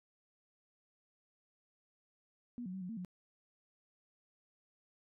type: tone with pitch steps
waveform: sine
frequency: 241.9 / 183.2 / 190.2 / 180.6 / 226.4 / 180.7 Hz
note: B3 / F#3 / F#3 / F#3 / A3 / F#3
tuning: -36 / -17 / +48 / -42 / +50 / -41 cents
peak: -40 dBFS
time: 2.58-3.048 s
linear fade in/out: 0 ms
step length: 78 ms
effects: none